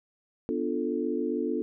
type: chord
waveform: sine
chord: B half-diminished seventh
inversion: none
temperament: equal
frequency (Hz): 246.9 / 293.7 / 349.2 / 440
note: B3 / D4 / F4 / A4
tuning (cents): 0 / 0 / 0 / 0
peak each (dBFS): -32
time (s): 0.49-1.62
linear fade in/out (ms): 0
effects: none